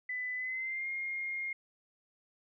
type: tone with pitch glide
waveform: sine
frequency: 2000 to 2131 Hz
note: B6 to C7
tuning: +21 to +31 cents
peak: -34 dBFS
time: 0.09-1.53 s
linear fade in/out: 5 ms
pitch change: +110 cents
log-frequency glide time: 0.36-0.88 s
effects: none